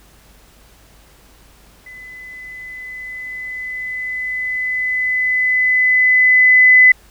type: tone with level ramp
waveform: sine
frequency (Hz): 2011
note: B6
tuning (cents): +31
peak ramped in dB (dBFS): -34 to -4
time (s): 1.86-6.92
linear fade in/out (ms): 5
effects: added 50 Hz sine -49 dBFS peak until 7.1 s + pink hiss -49 dBFS RMS until 7.1 s